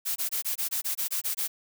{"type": "noise bursts", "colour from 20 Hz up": "blue", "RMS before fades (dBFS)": -29, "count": 11, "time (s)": [0.05, 1.48], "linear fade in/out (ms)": 20, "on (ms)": 110, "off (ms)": 22, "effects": []}